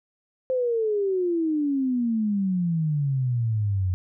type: exponential sweep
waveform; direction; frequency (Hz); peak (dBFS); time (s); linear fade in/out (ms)
sine; down; 523.3 to 89.4; -21; 0.5-3.94; 0
effects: none